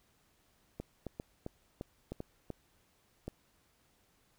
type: clicks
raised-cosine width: 2 ms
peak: -26 dBFS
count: 9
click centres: 0.8 / 1.067 / 1.199 / 1.464 / 1.811 / 2.12 / 2.204 / 2.503 / 3.28 s
effects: pink hiss -71 dBFS RMS until 4.38 s